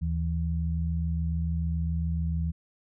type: tone pair together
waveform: sine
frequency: 77.78 / 164.81 Hz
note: D#2 / E3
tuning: 0 / 0 cents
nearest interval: octave + minor second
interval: 1300 cents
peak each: -27 / -30 dBFS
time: 0.01-2.52 s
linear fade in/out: 20 ms
effects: none